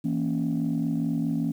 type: chord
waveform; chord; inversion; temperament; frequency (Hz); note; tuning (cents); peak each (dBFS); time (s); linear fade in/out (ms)
sine; A# diminished; second; equal with one note detuned; 164.81 / 232.4 / 277.2; E3 / A#3 / C#4; 0 / -5 / 0; -27; 0.04-1.52; 10
effects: tanh soft clip ceiling -18 dBFS + 9-bit